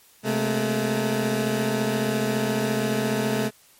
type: tone cluster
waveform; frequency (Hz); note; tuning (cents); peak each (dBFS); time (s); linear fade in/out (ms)
20% pulse; 130.6 / 214.4 / 228.9; C3 / A3 / A#3; -3 / -45 / -31; -23 / -19 / -25; 0.23-3.51; 50
effects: white hiss -55 dBFS RMS until 3.79 s + MP3 64 kbps

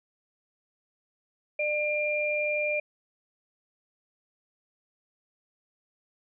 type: tone pair together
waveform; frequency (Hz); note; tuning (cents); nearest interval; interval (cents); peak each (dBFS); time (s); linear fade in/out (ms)
sine; 598 / 2390; D5 / D7; +31 / +30; 2 octaves; 2399; -28; 1.59-2.8; 5
effects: none

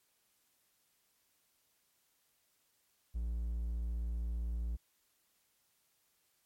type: tone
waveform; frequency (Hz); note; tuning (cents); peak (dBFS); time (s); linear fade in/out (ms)
triangle; 57.6; A#1; -20; -32; 3.14-4.77; 20
effects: white hiss -75 dBFS RMS until 6.45 s + MP3 64 kbps

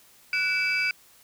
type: tone cluster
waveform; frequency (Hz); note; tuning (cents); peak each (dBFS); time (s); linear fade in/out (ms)
sine; 1477 / 2308 / 2625 / 4808; F#6 / D7 / E7 / D8; -3 / -31 / -8 / +40; -29 / -24 / -29 / -32; 0.33-0.91; 2
effects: tanh soft clip ceiling -16 dBFS + white hiss -56 dBFS RMS until 1.23 s

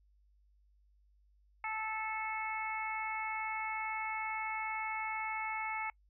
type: harmonic tone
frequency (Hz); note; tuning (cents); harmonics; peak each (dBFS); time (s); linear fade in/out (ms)
437.8; A4; -9; 2 / 3 / 4 / 5 / 6; -39 / -43 / -49 / -39 / -50; 1.64-5.9; 2
effects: noise-tail reverb RT60 0.1 s tail -26 dB re dry + added 50 Hz sine -65 dBFS peak until 6.09 s

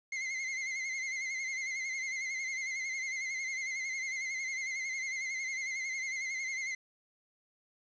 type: tone with vibrato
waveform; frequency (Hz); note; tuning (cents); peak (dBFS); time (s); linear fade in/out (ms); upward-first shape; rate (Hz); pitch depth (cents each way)
45% pulse; 2100; C7; +6; -34; 0.12-6.75; 5; sine; 11; 58
effects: resampled to 16000 Hz + 10-bit

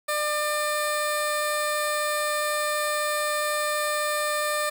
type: tone with notch filter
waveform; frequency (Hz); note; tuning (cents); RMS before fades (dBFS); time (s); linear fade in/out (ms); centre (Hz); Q
10% pulse; 599; D5; +34; -26; 0.08-4.7; 10; 2900; 1.5
effects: 9-bit

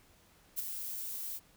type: noise with ADSR envelope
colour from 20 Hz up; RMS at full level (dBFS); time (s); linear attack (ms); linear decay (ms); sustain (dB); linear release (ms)
violet; -33; 0.56-1.4; 32; 16; -7; 44
effects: pink hiss -64 dBFS RMS until 1.56 s

